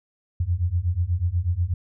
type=beating tone pair; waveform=sine; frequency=83.6 / 91.8 Hz; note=E2 / F#2; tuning=+25 / -13 cents; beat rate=8.2 Hz; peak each=-24 / -23 dBFS; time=0.4-1.74 s; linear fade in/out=5 ms; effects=none